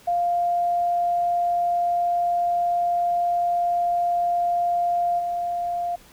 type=tone with level steps; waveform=sine; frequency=698.5 Hz; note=F5; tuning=in tune; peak=-19 / -23 dBFS; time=0.07-5.96 s; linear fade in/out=10 ms; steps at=5.18 s; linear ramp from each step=20 ms; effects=pink hiss -51 dBFS RMS until 6.12 s